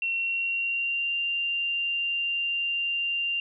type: tone with pitch glide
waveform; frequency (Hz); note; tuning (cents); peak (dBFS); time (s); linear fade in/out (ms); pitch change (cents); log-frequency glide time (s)
sine; 2724 to 2784; F7 to F7; -44 to -6; -25; 0.02-3.4; 2; +38; 0.13-1.15
effects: none